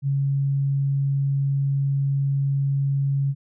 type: tone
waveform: sine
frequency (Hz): 138.59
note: C#3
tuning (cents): 0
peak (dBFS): -19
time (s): 0.02-3.35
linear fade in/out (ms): 50
effects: none